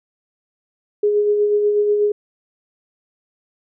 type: tone with tremolo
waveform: sine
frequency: 415.3 Hz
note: G#4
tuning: in tune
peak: -12 dBFS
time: 1.03-2.12 s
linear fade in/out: 5 ms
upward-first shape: sine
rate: 8.2 Hz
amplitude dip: 35%
effects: none